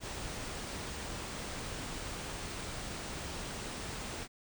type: band-stop noise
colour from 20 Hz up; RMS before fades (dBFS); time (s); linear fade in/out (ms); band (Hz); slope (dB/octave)
pink; -41; 0-4.28; 50; 10000 to 16000; 96
effects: none